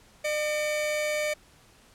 45% pulse tone pair together, 603.9 / 2280 Hz, D5 / C#7, +48 / +48 cents, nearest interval octave + major seventh, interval 2300 cents, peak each -27 / -32 dBFS, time 0.24-1.34 s, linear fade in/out 10 ms, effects pink hiss -57 dBFS RMS until 1.94 s + low-pass 11000 Hz 12 dB/octave

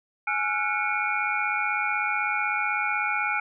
sine tone cluster, 838 / 1361 / 1457 / 2213 / 2403 Hz, G#5 / F6 / F#6 / C#7 / D7, +15 / -45 / -27 / -3 / +39 cents, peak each -30 dBFS, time 0.27-3.4 s, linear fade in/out 5 ms, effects none

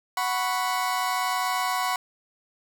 35% pulse chord, F# suspended fourth, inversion none, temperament equal, 740 / 987.8 / 1108.7 Hz, F#5 / B5 / C#6, 0 / 0 / 0 cents, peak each -27 dBFS, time 0.17-1.96 s, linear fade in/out 2 ms, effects none

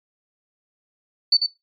sine tone with echo, 4498 Hz, C#8, 24 cents sharp, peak -11 dBFS, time 1.32-1.37 s, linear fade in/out 5 ms, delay 94 ms, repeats 1, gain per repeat -6 dB, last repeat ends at 1.464 s, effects noise-tail reverb RT60 0.2 s tail -20 dB re dry + MP3 48 kbps

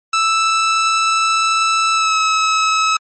sawtooth tone with pitch glide, 1318.5 to 1291.4 Hz, E6 to E6, 0 to -36 cents, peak -9 dBFS, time 0.13-2.97 s, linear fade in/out 5 ms, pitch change -36 cents, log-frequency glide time 1.93-2.16 s, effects MP3 32 kbps

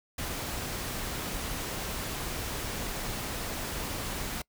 pink noise, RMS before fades -35 dBFS, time 0.18-4.42 s, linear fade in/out 5 ms, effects noise-tail reverb RT60 0.1 s tail -25 dB re dry

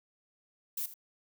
violet noise with echo, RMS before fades -35 dBFS, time 0.77-0.86 s, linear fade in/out 5 ms, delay 81 ms, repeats 1, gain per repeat -14 dB, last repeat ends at 0.941 s, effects none

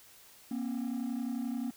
triangle tone pair together, 237.2 / 268.6 Hz, A#3 / C4, +30 / +46 cents, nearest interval major second, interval 216 cents, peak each -31 / -33 dBFS, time 0.51-1.71 s, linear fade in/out 5 ms, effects tanh soft clip ceiling -28 dBFS + white hiss -57 dBFS RMS until 1.76 s

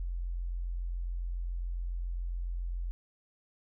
sine tone, 43.61 Hz, F1, 2 cents flat, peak -32 dBFS, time 0-2.91 s, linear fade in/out 0 ms, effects none

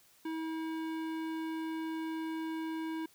sine tone with hard clipping, 321.3 Hz, E4, 44 cents flat, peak -37 dBFS, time 0.25-3.06 s, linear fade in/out 5 ms, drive 16 dB, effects white hiss -64 dBFS RMS until 3.14 s

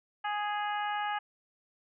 harmonic tone, 415.3 Hz, G#4, in tune, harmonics 2 / 3 / 4 / 5 / 6 / 7, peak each -32 / -38 / -38 / -45 / -48 / -44 dBFS, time 0.24-1.19 s, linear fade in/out 10 ms, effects none

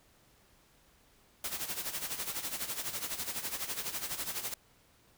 white noise with tremolo, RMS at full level -35 dBFS, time 1.44-4.54 s, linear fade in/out 2 ms, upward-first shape sine, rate 12 Hz, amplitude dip 70%, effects pink hiss -65 dBFS RMS until 5.17 s

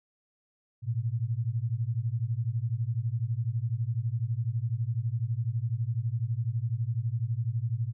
sine beating tone pair, 110 / 122 Hz, A2 / B2, 0 / -21 cents, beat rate 12 Hz, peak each -30 dBFS, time 0.82-7.93 s, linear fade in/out 50 ms, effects none

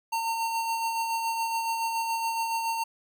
square tone with tremolo, 911 Hz, A#5, 40 cents flat, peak -26 dBFS, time 0.12-2.84 s, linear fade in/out 10 ms, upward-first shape sine, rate 7.1 Hz, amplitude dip 35%, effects none

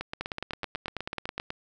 two click trains, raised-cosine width 0.3 ms, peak -17 / -16 dBFS, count 13 / 12, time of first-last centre 0.01-1.504 / 0.21-1.399 s, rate 8.03 / 9.25 Hz, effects none

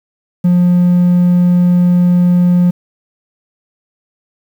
triangle tone, 177.3 Hz, F3, 26 cents sharp, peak -4 dBFS, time 0.44-2.71 s, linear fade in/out 10 ms, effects tanh soft clip ceiling 0 dBFS + 7-bit

